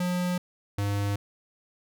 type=tone pair in turn; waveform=square; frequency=179 / 101.22 Hz; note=F3 / G#2; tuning=+43 / -44 cents; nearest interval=minor seventh; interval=987 cents; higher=first; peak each=-26 dBFS; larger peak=neither; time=0-0.38 / 0.78-1.16 s; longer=neither; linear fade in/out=5 ms; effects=none